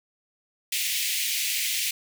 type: high-pass noise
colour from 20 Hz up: pink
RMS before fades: -27 dBFS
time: 0.72-1.91 s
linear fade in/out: 5 ms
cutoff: 2100 Hz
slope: 48 dB/octave
effects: none